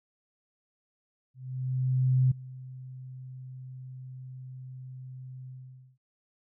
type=tone with ADSR envelope; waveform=sine; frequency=129 Hz; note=C3; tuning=24 cents flat; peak=-19 dBFS; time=1.34-5.98 s; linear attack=970 ms; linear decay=9 ms; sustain=-21 dB; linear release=500 ms; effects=none